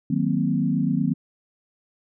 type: chord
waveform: sine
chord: C half-diminished seventh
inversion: first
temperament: equal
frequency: 155.56 / 185 / 233.1 / 261.6 Hz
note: Eb3 / Gb3 / Bb3 / C4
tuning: 0 / 0 / 0 / 0 cents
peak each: -25 dBFS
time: 0.1-1.14 s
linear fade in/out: 5 ms
effects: none